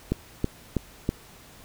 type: click train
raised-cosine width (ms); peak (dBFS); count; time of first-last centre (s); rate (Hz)
3; -10; 4; 0.12-1.091; 3.09
effects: pink hiss -50 dBFS RMS until 1.64 s